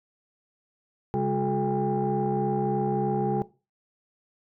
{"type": "tone cluster", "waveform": "sine", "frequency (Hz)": [135.5, 202.3, 364.8, 428.1, 802], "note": ["C#3", "G#3", "F#4", "A4", "G5"], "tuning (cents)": [-39, -45, -24, -47, 39], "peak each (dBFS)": -29, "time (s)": [1.14, 3.42], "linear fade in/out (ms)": 0, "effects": ["noise-tail reverb RT60 0.3 s tail -18 dB re dry", "tanh soft clip ceiling -16 dBFS"]}